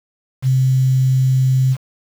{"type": "tone with quantisation", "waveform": "sine", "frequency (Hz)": 130.81, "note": "C3", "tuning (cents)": 0, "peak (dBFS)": -11, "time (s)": [0.42, 1.77], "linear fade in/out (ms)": 50, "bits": 6, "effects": []}